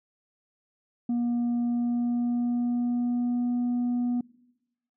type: tone with pitch glide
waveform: sine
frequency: 239.1 to 243.6 Hz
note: A#3 to B3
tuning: +44 to -24 cents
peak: -21 dBFS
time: 1.09-4.21 s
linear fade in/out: 5 ms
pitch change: +32 cents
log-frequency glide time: 1.62-3.52 s
effects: noise-tail reverb RT60 1.0 s tail -25 dB re dry + tanh soft clip ceiling -23 dBFS

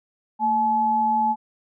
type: tone pair together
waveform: sine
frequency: 226.4 / 857 Hz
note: A3 / A5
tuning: +50 / -46 cents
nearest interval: octave + major seventh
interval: 2304 cents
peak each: -28 / -18 dBFS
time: 0.39-1.36 s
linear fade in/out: 50 ms
effects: none

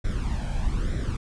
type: noise with flanger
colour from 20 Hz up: brown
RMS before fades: -26 dBFS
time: 0.04-1.17 s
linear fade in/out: 10 ms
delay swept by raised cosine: 0.53 to 1.29 ms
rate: 1.1 Hz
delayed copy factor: +0.7
effects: resampled to 22050 Hz

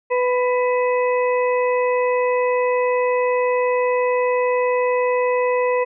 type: harmonic tone with a mistuned harmonic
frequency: 497.2 Hz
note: B4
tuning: 12 cents sharp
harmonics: 1 / 2 / 4 / 5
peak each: -17 / -23 / -29 / -31 dBFS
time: 0.1-5.85 s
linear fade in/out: 20 ms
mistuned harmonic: 5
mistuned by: +47 cents
effects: none

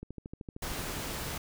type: click train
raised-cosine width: 3 ms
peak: -28 dBFS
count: 11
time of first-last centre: 0.03-0.793 s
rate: 13.1 Hz
type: noise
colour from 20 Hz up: pink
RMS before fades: -37 dBFS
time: 0.62-1.38 s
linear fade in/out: 5 ms
effects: none

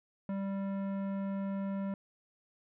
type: tone with tanh clipping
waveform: sine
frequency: 196 Hz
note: G3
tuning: in tune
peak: -35 dBFS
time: 0.29-1.94 s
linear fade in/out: 2 ms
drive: 15 dB
effects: none

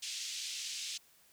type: band-pass noise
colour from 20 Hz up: white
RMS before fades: -41 dBFS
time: 0.02-0.98 s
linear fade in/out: 10 ms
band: 2600 to 6900 Hz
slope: 24 dB/octave
effects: white hiss -65 dBFS RMS until 1.32 s

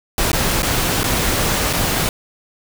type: noise with dropouts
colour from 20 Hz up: pink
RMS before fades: -18 dBFS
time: 0.18-2.09 s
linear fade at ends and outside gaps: 1 ms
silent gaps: 0.317-0.33 / 0.622-0.63 / 1.033-1.041 / 1.73-1.734 s
effects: none

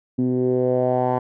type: tone with low-pass filter sweep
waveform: 10% pulse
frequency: 126.1 Hz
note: B2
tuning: 36 cents sharp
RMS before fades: -20 dBFS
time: 0.18-1.19 s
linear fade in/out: 10 ms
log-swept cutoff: 260 to 970 Hz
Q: 3.3
effects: none

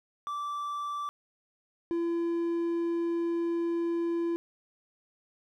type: tone pair in turn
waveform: triangle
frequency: 1166 / 338.5 Hz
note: D6 / E4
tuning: -13 / +46 cents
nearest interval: octave + major sixth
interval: 2141 cents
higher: first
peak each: -30 / -25 dBFS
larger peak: second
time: 0.27-1.09 / 1.91-4.36 s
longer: second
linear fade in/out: 0 ms
effects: none

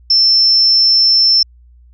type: tone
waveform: sine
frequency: 5340 Hz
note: E8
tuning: 22 cents sharp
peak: -7 dBFS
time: 0.1-1.43 s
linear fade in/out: 5 ms
effects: added 60 Hz sine -41 dBFS peak until 1.93 s

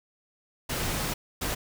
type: noise bursts at uneven times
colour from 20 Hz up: pink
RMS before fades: -30 dBFS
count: 2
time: 0.69-1.14 / 1.41-1.55 s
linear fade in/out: 10 ms
effects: none

